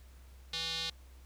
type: tone with band-pass filter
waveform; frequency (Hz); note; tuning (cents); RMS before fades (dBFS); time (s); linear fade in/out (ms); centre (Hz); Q
square; 163.9; E3; -10; -37; 0.53-0.9; 5; 3900; 4.2
effects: added 64 Hz sine -52 dBFS peak until 1.25 s + pink hiss -64 dBFS RMS until 1.25 s